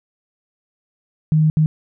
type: tone bursts at uneven times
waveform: sine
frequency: 155.56 Hz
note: D#3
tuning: in tune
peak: -11 dBFS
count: 2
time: 1.32-1.5 / 1.57-1.66 s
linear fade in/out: 0 ms
effects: none